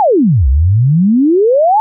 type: exponential two-way sweep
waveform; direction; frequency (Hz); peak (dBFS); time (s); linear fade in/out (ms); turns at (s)
sine; down then up; 894 to 61.4 to 894; -6; 0-1.8; 0; 0.48
effects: none